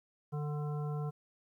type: harmonic tone with a mistuned harmonic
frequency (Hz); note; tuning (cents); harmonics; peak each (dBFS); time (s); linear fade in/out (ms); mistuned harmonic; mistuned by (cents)
148.6; D3; +21; 1 / 3 / 5 / 7 / 9; -34 / -44 / -48 / -51 / -53; 0.32-1.11; 20; 5; -16
effects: 12-bit